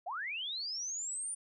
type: linear sweep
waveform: sine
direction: up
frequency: 630 to 9397 Hz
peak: -36 dBFS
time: 0.06-1.35 s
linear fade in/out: 10 ms
effects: none